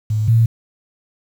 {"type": "tone pair in turn", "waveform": "sine", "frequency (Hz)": [107.9, 114.05], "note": ["A2", "A#2"], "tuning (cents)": [-33, -37], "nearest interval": "minor second", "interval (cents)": 96, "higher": "second", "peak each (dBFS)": [-15, -9], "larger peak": "second", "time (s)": [[0.1, 0.28], [0.28, 0.46]], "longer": "neither", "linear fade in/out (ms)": 5, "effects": ["7-bit"]}